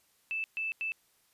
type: tone bursts at uneven times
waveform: sine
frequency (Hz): 2637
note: E7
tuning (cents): 0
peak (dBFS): -31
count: 3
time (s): 0.31-0.44 / 0.57-0.72 / 0.81-0.92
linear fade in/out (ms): 0
effects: white hiss -69 dBFS RMS until 1.33 s + resampled to 32000 Hz